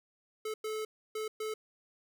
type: tone bursts at uneven times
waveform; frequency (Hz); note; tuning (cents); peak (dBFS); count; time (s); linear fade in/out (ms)
square; 433.4; A4; -26; -35; 4; 0.45-0.54 / 0.64-0.85 / 1.15-1.28 / 1.4-1.54; 5
effects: none